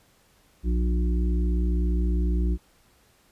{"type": "harmonic tone with a mistuned harmonic", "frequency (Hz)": 59.7, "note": "A#1", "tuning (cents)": 42, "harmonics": [1, 3, 5, 6], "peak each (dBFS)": [-21, -31, -35, -37], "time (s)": [0.63, 2.58], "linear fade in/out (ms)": 50, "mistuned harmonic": 3, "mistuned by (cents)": 24, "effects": ["pink hiss -61 dBFS RMS until 3.31 s", "resampled to 32000 Hz"]}